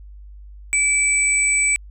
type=tone pair together; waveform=sine; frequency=2311 / 7955 Hz; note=D7 / B8; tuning=-28 / +12 cents; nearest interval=octave + major sixth; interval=2140 cents; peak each=-17 / -19 dBFS; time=0.73-1.76 s; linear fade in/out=0 ms; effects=added 50 Hz sine -37 dBFS peak until 1.9 s